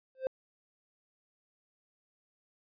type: tone with exponential growth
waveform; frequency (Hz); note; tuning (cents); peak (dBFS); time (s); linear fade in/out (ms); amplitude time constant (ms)
triangle; 523.3; C5; 0; -22; 0.15-0.27; 1; 24
effects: tanh soft clip ceiling -22 dBFS + resampled to 11025 Hz